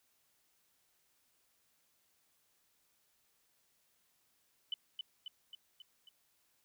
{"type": "tone with echo", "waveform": "sine", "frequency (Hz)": 3000, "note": "F#7", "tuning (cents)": 23, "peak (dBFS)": -34, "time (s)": [4.72, 4.74], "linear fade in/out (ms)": 2, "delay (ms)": 270, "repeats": 5, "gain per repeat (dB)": -4, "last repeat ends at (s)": 6.09, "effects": ["white hiss -75 dBFS RMS until 6.64 s"]}